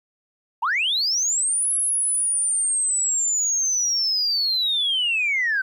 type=linear two-way sweep; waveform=sine; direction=up then down; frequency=828 to 10900 to 1504 Hz; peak=-18 dBFS; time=0.62-5.62 s; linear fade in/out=10 ms; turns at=1.74 s; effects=tanh soft clip ceiling -15 dBFS + 10-bit